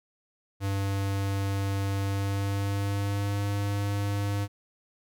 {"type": "tone with pitch glide", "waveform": "square", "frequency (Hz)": [98.5, 101.04], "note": ["G2", "G#2"], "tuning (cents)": [9, -47], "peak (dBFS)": -27, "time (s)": [0.6, 4.48], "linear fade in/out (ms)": 50, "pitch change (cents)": 44, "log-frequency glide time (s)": [1.99, 3.41], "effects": []}